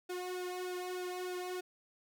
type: tone with flanger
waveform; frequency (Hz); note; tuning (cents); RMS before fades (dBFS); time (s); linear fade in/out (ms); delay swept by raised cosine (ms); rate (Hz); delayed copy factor
sawtooth; 362.8; F#4; -34; -40; 0.09-1.61; 10; 0.97 to 2.17; 3.3; -0.9
effects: none